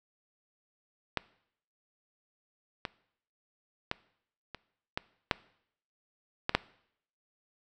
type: clicks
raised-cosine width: 0.3 ms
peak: -12 / -17 / -14 / -24 / -15 / -8 / -11 / -6 dBFS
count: 8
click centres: 1.173 / 2.852 / 3.914 / 4.547 / 4.975 / 5.312 / 6.494 / 6.55 s
effects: noise-tail reverb RT60 0.7 s tail -21 dB re dry